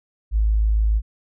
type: tone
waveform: sine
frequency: 53.5 Hz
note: A1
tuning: 48 cents flat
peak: -15 dBFS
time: 0.31-1.02 s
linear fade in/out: 50 ms
effects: none